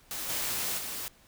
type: noise with level steps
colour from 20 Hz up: white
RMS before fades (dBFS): -36 / -32 / -37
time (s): 0.11-1.08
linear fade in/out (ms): 0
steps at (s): 0.28 / 0.77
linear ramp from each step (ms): 20
effects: pink hiss -60 dBFS RMS until 1.27 s